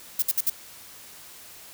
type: noise bursts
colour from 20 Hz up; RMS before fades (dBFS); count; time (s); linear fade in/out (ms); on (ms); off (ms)
violet; -22; 4; 0.19-0.499; 5; 33; 59
effects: white hiss -46 dBFS RMS until 1.73 s